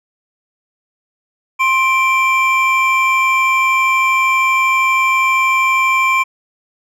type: tone pair together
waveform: triangle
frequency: 1052.1 / 2349 Hz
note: C6 / D7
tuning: +9 / 0 cents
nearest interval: octave + major second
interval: 1391 cents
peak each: -12 dBFS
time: 1.59-6.24 s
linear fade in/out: 20 ms
effects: none